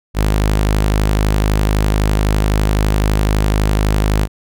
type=tone; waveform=sawtooth; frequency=51.91 Hz; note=G#1; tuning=in tune; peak=-8 dBFS; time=0.14-4.28 s; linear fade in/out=50 ms; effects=none